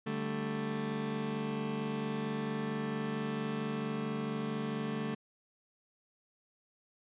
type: chord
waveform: 30% pulse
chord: D suspended fourth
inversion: none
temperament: just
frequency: 146.83 / 195.78 / 220.2 Hz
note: D3 / G3 / A3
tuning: 0 / -2 / +2 cents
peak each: -37 / -39 / -33 dBFS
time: 0.06-5.15 s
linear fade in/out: 10 ms
effects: resampled to 8000 Hz